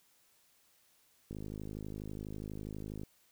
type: click train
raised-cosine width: 3 ms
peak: -30 dBFS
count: 91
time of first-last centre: 1.31-3.034 s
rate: 52.2 Hz
effects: white hiss -69 dBFS RMS until 3.31 s